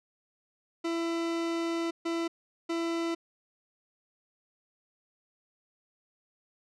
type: tone bursts at uneven times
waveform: 40% pulse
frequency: 334.2 Hz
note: E4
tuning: 24 cents sharp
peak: -28 dBFS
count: 3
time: 0.84-1.91 / 2.05-2.28 / 2.69-3.15 s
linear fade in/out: 10 ms
effects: low-pass 6000 Hz 12 dB/octave